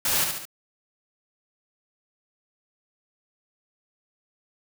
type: noise with echo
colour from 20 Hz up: white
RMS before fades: -24 dBFS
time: 0.05-0.24 s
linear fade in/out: 2 ms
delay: 71 ms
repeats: 3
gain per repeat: -5 dB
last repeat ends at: 0.453 s
effects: none